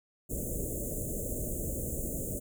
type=band-stop noise; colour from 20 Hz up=pink; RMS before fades=-35 dBFS; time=0.29-2.4 s; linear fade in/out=20 ms; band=630 to 6700 Hz; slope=96 dB/octave; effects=none